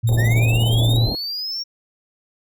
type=tone; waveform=sine; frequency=114.6 Hz; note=A#2; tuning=29 cents flat; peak=-14 dBFS; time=0.03-1.07 s; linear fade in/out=20 ms
type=tone with tremolo; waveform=10% pulse; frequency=3700 Hz; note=A#7; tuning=14 cents flat; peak=-21 dBFS; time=0.07-0.97 s; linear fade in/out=5 ms; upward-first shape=triangle; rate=17 Hz; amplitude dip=90%
type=low-pass noise; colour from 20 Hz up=pink; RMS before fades=-25 dBFS; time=0.09-1.15 s; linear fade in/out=0 ms; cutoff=790 Hz; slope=48 dB/octave
type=linear sweep; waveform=triangle; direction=up; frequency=1731 to 5588 Hz; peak=-23 dBFS; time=0.17-1.64 s; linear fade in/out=20 ms
effects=none